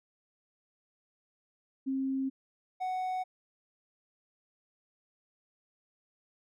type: tone pair in turn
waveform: sine / triangle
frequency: 267.2 / 742.3 Hz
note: C4 / F#5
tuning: +36 / +5 cents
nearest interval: octave + tritone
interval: 1769 cents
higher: second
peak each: -29 / -29 dBFS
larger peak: neither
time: 1.86-2.3 / 2.8-3.24 s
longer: neither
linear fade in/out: 20 ms
effects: none